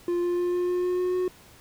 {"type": "tone with pitch steps", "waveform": "triangle", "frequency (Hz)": [349.2, 351.4, 353.7, 355.9, 358.2, 360.5, 362.8, 365.1], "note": ["F4", "F4", "F4", "F4", "F4", "F#4", "F#4", "F#4"], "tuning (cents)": [0, 11, 22, 33, 44, -45, -34, -23], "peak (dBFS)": -21, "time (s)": [0.08, 1.28], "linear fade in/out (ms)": 2, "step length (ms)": 150, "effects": ["pink hiss -52 dBFS RMS until 1.6 s"]}